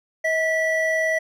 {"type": "tone pair together", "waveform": "triangle", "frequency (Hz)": [640, 1958.1], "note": ["D#5", "B6"], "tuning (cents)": [49, -15], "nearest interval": "octave + perfect fifth", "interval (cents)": 1936, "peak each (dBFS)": -20, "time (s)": [0.24, 1.19], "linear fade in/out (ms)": 10, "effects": []}